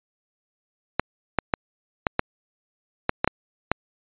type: clicks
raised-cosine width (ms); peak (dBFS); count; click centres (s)
0.5; -4; 9; 0.996 / 1.387 / 1.538 / 2.068 / 2.194 / 3.094 / 3.245 / 3.276 / 3.716
effects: resampled to 8000 Hz